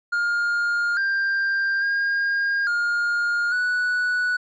triangle tone with pitch steps, 1413 / 1588 / 1618 / 1417 / 1477 Hz, F6 / G6 / G#6 / F6 / F#6, +20 / +22 / -46 / +25 / -3 cents, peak -18 dBFS, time 0.12-4.37 s, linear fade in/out 10 ms, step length 850 ms, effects resampled to 16000 Hz

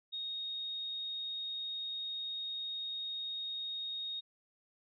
sine tone, 3729 Hz, A#7, in tune, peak -37 dBFS, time 0.12-4.21 s, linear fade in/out 20 ms, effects none

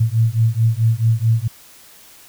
sine beating tone pair, 111.1 / 115.7 Hz, A2 / A#2, +17 / -13 cents, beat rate 4.6 Hz, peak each -16 dBFS, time 0-1.48 s, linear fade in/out 10 ms, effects white hiss -45 dBFS RMS until 2.28 s

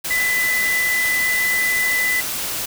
sine tone in noise, 2000 Hz, B6, 21 cents sharp, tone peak -17 dBFS, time 0.1-2.21 s, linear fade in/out 10 ms, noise white, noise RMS -25 dBFS, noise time 0.04-2.66 s, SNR +5 dB, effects none

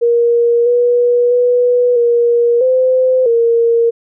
sine tone with pitch steps, 471.8 / 484.2 / 490.2 / 473.8 / 514 / 464.8 Hz, A#4 / B4 / B4 / A#4 / C5 / A#4, +21 / -34 / -13 / +28 / -31 / -5 cents, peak -8 dBFS, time 0.01-3.91 s, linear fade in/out 20 ms, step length 650 ms, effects none

